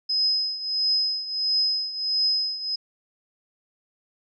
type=tone with tremolo; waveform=sine; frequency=5070 Hz; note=D#8; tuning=32 cents sharp; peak=-18 dBFS; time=0.09-2.76 s; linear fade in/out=10 ms; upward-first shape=triangle; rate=1.5 Hz; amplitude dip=80%; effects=none